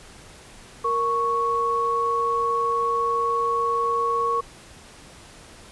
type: tone pair together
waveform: sine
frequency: 466.2 / 1108.7 Hz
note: A#4 / C#6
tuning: 0 / 0 cents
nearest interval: octave + minor third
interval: 1500 cents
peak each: -26 / -21 dBFS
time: 0.84-4.41 s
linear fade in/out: 10 ms
effects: pink hiss -46 dBFS RMS until 5.71 s + resampled to 24000 Hz